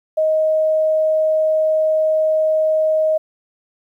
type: tone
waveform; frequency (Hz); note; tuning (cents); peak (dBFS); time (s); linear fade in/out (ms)
sine; 627; D#5; +13; -13; 0.17-3.18; 10
effects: 9-bit